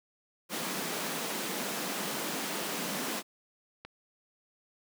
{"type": "high-pass noise", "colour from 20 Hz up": "pink", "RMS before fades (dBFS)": -35, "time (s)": [0.49, 3.23], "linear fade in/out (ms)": 50, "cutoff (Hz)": 170, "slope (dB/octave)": 48}
{"type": "clicks", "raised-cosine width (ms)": 0.3, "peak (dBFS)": -27, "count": 2, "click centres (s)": [2.63, 3.85]}
{"effects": []}